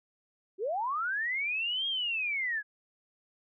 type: linear two-way sweep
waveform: sine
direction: up then down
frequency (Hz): 349.2 to 3268 to 1639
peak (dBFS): -29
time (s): 0.58-2.63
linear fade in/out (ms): 50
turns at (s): 1.87
effects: none